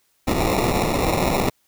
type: noise with sample-and-hold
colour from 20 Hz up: white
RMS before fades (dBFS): -20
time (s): 0.27-1.5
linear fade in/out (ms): 10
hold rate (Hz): 1575
effects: white hiss -65 dBFS RMS until 1.67 s